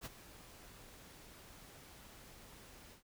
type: noise with ADSR envelope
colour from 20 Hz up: pink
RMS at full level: -44 dBFS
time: 0.01-3.03 s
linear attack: 47 ms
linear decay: 24 ms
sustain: -13 dB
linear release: 110 ms
effects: none